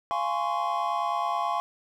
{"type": "chord", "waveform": "triangle", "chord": "Db major seventh", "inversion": "first", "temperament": "just", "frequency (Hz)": [693, 831.5, 1039.4, 1108.7], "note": ["F5", "Ab5", "C6", "Db6"], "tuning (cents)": [-14, 2, -12, 0], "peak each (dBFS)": -29, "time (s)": [0.11, 1.6], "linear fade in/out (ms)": 0, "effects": []}